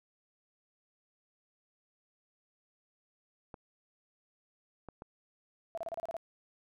clicks, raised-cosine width 1 ms, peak -31 dBFS, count 3, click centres 3.542 / 4.887 / 5.021 s
sine tone bursts, 667 Hz, E5, 20 cents sharp, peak -35 dBFS, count 8, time 5.75-6.167 s, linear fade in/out 0 ms, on 25 ms, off 31 ms
effects none

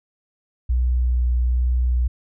sine tone with vibrato, 61.4 Hz, B1, 9 cents flat, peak -16 dBFS, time 0.69-2.08 s, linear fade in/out 10 ms, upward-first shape sine, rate 1.2 Hz, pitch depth 12 cents each way, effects none

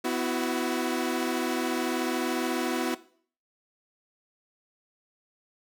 sawtooth chord, B suspended fourth, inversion none, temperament equal with one note detuned, 251.3 / 329.6 / 370 Hz, B3 / E4 / F#4, +30 / 0 / 0 cents, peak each -27 dBFS, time 0.04-2.95 s, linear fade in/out 10 ms, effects noise-tail reverb RT60 0.5 s tail -17 dB re dry

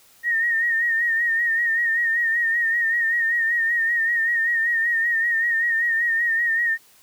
sine tone with vibrato, 1852 Hz, A#6, 12 cents flat, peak -18 dBFS, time 0.23-6.78 s, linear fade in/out 50 ms, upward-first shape sine, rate 5.2 Hz, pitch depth 52 cents each way, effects white hiss -54 dBFS RMS until 7.02 s

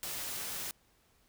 white noise, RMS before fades -39 dBFS, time 0.03-0.71 s, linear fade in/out 0 ms, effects pink hiss -69 dBFS RMS until 1.28 s

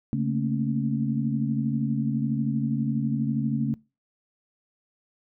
sine tone cluster, 139.6 / 221.4 / 233.7 / 274.8 Hz, C#3 / A3 / A#3 / C#4, +13 / +11 / +5 / -15 cents, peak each -27 / -27 / -32 / -31 dBFS, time 0.13-3.74 s, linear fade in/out 0 ms, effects noise-tail reverb RT60 0.3 s tail -24 dB re dry

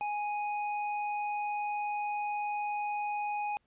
square tone, 830.6 Hz, G#5, in tune, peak -32 dBFS, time 0.01-3.57 s, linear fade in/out 0 ms, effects pink hiss -75 dBFS RMS until 3.66 s + resampled to 8000 Hz

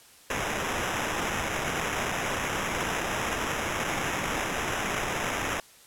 violet noise with sample-and-hold, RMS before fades -30 dBFS, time 0.3-5.6 s, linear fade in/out 2 ms, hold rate 4410 Hz, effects white hiss -54 dBFS RMS until 5.86 s + low-pass 12000 Hz 12 dB/octave

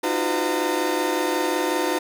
35% pulse tone cluster, 305.6 / 344.7 / 370.1 / 508 / 914 Hz, D#4 / F4 / F#4 / B4 / A#5, -31 / -23 / 0 / +49 / -34 cents, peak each -26 dBFS, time 0.03-1.99 s, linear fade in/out 10 ms, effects none

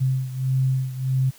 sine beating tone pair, 130.81 / 132.41 Hz, C3 / C3, 0 / +21 cents, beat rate 1.6 Hz, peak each -21 / -25 dBFS, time 0-1.31 s, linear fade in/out 20 ms, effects white hiss -50 dBFS RMS until 1.38 s

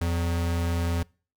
square tone pair together, 84.95 / 180 Hz, F2 / F#3, -47 / -47 cents, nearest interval octave + minor second, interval 1300 cents, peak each -25 / -35 dBFS, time 0.01-1.03 s, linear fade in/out 5 ms, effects noise-tail reverb RT60 0.4 s tail -26 dB re dry

